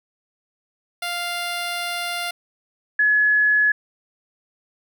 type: tone pair in turn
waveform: 10% pulse / sine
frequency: 698.5 / 1698.2 Hz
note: F5 / G#6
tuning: 0 / +38 cents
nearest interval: octave + minor third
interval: 1538 cents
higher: second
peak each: -16 / -14 dBFS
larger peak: second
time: 1.02-2.31 / 2.99-3.72 s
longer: first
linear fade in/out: 5 ms
effects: none